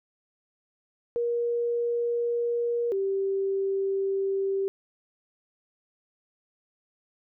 sine tone pair in turn, 473.9 / 389.9 Hz, A#4 / G4, +28 / -9 cents, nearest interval minor third, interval 337 cents, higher first, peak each -24 dBFS, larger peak neither, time 1.16-2.92 / 2.92-4.68 s, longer neither, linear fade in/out 0 ms, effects none

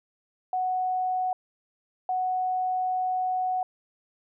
sine tone bursts at uneven times, 740 Hz, F#5, in tune, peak -24 dBFS, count 2, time 0.53-1.33 / 2.09-3.63 s, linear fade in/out 2 ms, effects none

